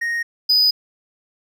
triangle tone pair in turn, 1864.7 / 4978 Hz, A#6 / D#8, 0 / 0 cents, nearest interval octave + perfect fourth, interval 1700 cents, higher second, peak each -18 / -11 dBFS, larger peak second, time 0.01-0.23 / 0.49-0.71 s, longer neither, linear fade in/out 10 ms, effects none

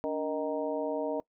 harmonic tone with a mistuned harmonic, 155.6 Hz, D#3, in tune, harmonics 2 / 3 / 4 / 5 / 6, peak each -35 / -34 / -33 / -43 / -40 dBFS, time 0.04-1.2 s, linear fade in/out 0 ms, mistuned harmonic 2, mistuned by -140 cents, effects noise-tail reverb RT60 0.1 s tail -22 dB re dry

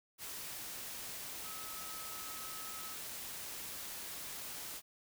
sine tone in noise, 1285 Hz, E6, 45 cents flat, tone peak -51 dBFS, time 1.42-2.97 s, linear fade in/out 50 ms, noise white, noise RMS -45 dBFS, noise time 0.18-4.82 s, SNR -9 dB, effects none

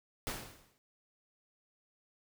pink noise with exponential decay, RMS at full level -36 dBFS, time 0.27-0.78 s, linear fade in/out 0 ms, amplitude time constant 110 ms, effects none

